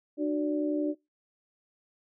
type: tone cluster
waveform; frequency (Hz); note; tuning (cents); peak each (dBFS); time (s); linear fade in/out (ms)
sine; 300 / 371.2 / 581; D4 / F#4 / D5; +37 / +6 / -19; -27 / -34 / -34; 0.17-0.95; 50
effects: noise-tail reverb RT60 0.2 s tail -23 dB re dry